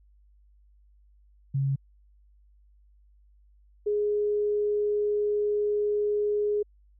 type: tone pair in turn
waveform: sine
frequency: 136.8 / 416.1 Hz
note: C#3 / G#4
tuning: -23 / +3 cents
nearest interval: octave + perfect fifth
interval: 1926 cents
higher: second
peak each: -23 dBFS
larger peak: neither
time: 1.54-1.76 / 3.86-6.63 s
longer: second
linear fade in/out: 10 ms
effects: added 50 Hz sine -56 dBFS peak until 6.99 s